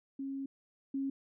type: tone pair in turn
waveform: sine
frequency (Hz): 272.4 / 272.4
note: C#4 / C#4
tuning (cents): -30 / -30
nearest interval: unison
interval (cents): 0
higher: neither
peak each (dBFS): -36 / -32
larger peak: second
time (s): 0.19-0.46 / 0.94-1.1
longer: first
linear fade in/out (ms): 5
effects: none